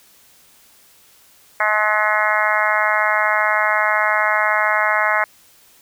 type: harmonic tone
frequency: 212.7 Hz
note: G#3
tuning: 42 cents sharp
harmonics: 3 / 4 / 5 / 6 / 7 / 8 / 9 / 10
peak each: -23 / -23 / -23 / -23 / -23 / -23 / -23 / -23 dBFS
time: 1.6-5.24 s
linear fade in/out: 2 ms
effects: white hiss -51 dBFS RMS until 5.81 s